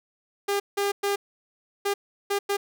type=tone bursts at uneven times; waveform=sawtooth; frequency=402.3 Hz; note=G4; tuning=45 cents sharp; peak=-19 dBFS; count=6; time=0.48-0.6 / 0.77-0.92 / 1.03-1.16 / 1.85-1.94 / 2.3-2.39 / 2.49-2.57 s; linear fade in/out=10 ms; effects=none